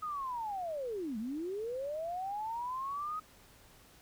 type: linear two-way sweep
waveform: sine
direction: down then up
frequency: 1269 to 206.1 to 1269 Hz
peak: -35 dBFS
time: 0.02-3.2 s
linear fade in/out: 10 ms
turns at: 1.18 s
effects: pink hiss -60 dBFS RMS until 4.01 s

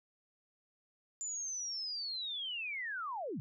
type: linear sweep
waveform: sine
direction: down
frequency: 7150 to 114.1 Hz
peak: -37 dBFS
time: 1.21-3.4 s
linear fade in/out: 0 ms
effects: none

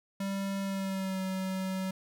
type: tone with pitch glide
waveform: square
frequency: 196 to 189 Hz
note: G3 to F#3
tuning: 0 to +37 cents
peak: -32 dBFS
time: 0.2-1.91 s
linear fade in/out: 5 ms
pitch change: -63 cents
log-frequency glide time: 0.62-1.21 s
effects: none

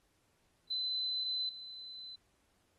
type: tone with level steps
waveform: sine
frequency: 4032 Hz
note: B7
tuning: 35 cents sharp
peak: -33 / -45 dBFS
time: 0.7-2.16 s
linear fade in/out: 10 ms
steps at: 1.49 s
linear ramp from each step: 2 ms
effects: pink hiss -75 dBFS RMS until 2.78 s + AAC 32 kbps

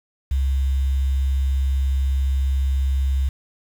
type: tone with quantisation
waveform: sine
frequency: 67.2 Hz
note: C2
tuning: 47 cents sharp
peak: -17 dBFS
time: 0.31-3.29 s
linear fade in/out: 5 ms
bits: 7
effects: none

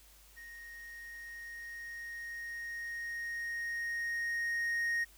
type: tone with level ramp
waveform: triangle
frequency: 1864.7 Hz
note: A#6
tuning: in tune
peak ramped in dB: -46 to -28 dBFS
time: 0.36-5.05 s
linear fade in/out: 20 ms
effects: added 50 Hz sine -61 dBFS peak until 5.17 s + white hiss -61 dBFS RMS until 5.17 s

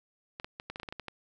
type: clicks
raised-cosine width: 0.3 ms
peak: -23 dBFS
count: 11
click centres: 0.399 / 0.445 / 0.599 / 0.7 / 0.759 / 0.799 / 0.832 / 0.888 / 0.925 / 0.997 / 1.083 s
effects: none

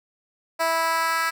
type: tone with high-pass filter sweep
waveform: 10% pulse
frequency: 328 Hz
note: E4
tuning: 9 cents flat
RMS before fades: -23 dBFS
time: 0.59-1.31 s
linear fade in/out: 20 ms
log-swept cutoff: 660 to 1400 Hz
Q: 1.8
effects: none

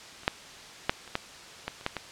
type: clicks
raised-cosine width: 0.3 ms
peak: -30 / -6 / -6 / -29 / -11 / -15 / -30 / -11 / -16 dBFS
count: 9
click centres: 0.234 / 0.279 / 0.895 / 1.077 / 1.154 / 1.68 / 1.811 / 1.864 / 1.967 s
effects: white hiss -46 dBFS RMS until 2.11 s + low-pass 6000 Hz 12 dB/octave

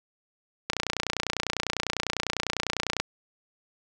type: click train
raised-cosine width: 0.2 ms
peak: -9 dBFS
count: 70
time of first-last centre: 0.7-3 s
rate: 30 Hz
effects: none

